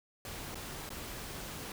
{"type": "noise with dropouts", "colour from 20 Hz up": "pink", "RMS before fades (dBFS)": -43, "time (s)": [0.25, 1.72], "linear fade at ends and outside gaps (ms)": 2, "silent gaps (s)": [[0.546, 0.554], [0.892, 0.903]], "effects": []}